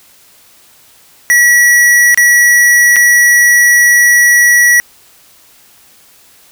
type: tone with dropouts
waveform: square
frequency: 1933 Hz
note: B6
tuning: 38 cents flat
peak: -5 dBFS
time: 1.3-4.8 s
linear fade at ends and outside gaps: 0 ms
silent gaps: 2.145-2.175 / 2.96-2.965 s
effects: white hiss -44 dBFS RMS until 6.51 s